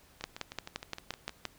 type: two click trains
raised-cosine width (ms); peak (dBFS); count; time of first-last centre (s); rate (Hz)
0.2; -17 / -24; 8 / 8; 0.24-1.453 / 0.21-1.294; 5.77 / 6.46
effects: pink hiss -61 dBFS RMS until 1.58 s